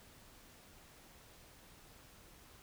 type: silence
effects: pink hiss -60 dBFS RMS until 2.62 s